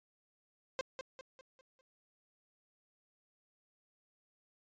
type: tone with echo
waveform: sawtooth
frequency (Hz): 523.3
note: C5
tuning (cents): 0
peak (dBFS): -30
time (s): 0.79-0.81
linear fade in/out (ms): 0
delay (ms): 200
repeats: 5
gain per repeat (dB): -7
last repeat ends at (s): 1.81
effects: resampled to 16000 Hz